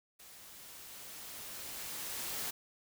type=noise with level ramp; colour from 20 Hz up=white; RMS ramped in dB=-55 to -38 dBFS; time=0.19-2.51 s; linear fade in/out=10 ms; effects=none